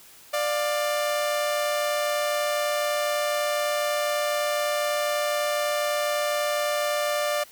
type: tone pair together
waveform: sawtooth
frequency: 592 / 704 Hz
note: D5 / F5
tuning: +14 / +14 cents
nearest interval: minor third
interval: 300 cents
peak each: -20 / -28 dBFS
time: 0.33-7.44 s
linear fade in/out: 10 ms
effects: white hiss -50 dBFS RMS until 7.51 s